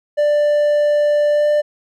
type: tone with pitch glide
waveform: triangle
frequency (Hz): 590 to 594.4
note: D5 to D5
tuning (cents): +8 to +21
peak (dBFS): -10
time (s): 0.17-1.62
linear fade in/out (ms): 20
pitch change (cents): +13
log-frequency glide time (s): 1.31-1.49
effects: none